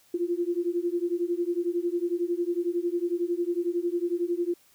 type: beating tone pair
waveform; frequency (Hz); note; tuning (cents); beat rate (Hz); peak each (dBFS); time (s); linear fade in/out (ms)
sine; 342.3 / 353.3; F4 / F4; -35 / +20; 11; -28; 0.14-4.54; 5
effects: white hiss -61 dBFS RMS until 4.74 s